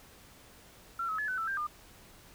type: tone with pitch steps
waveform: sine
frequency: 1359 / 1283 / 1713 / 1509 / 1326 / 1585 / 1207 Hz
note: F6 / E6 / A6 / F#6 / E6 / G6 / D6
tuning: -48 / -47 / -47 / +34 / +10 / +19 / +47 cents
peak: -31 dBFS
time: 0.99-1.669 s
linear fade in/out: 5 ms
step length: 97 ms
effects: pink hiss -56 dBFS RMS until 2.34 s